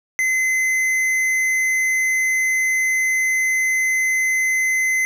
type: tone with tanh clipping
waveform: triangle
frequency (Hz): 2050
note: C7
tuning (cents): -36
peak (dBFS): -18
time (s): 0.19-5.05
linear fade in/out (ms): 0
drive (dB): 16
effects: none